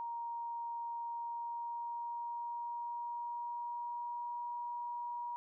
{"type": "tone with pitch glide", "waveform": "sine", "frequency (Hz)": [938, 956.6], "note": ["A#5", "A#5"], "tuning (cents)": [11, 44], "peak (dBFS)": -38, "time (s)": [0, 5.36], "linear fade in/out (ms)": 0, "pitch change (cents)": 33, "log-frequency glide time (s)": [0.99, 4.44], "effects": []}